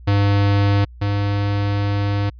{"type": "tone pair in turn", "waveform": "square", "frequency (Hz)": [100.8, 101.34], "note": ["G2", "G#2"], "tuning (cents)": [49, -42], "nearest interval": "unison", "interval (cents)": 9, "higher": "second", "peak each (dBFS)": [-14, -18], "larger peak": "first", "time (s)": [[0.07, 0.85], [1.01, 2.3]], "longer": "second", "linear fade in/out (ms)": 10, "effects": ["added 60 Hz sine -37 dBFS peak until 2.39 s", "resampled to 11025 Hz"]}